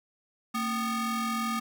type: ring-modulated tone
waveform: 45% pulse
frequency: 499.6 Hz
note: B4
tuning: 20 cents sharp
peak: -25 dBFS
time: 0.54-1.6 s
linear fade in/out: 10 ms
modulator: 728 Hz
effects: none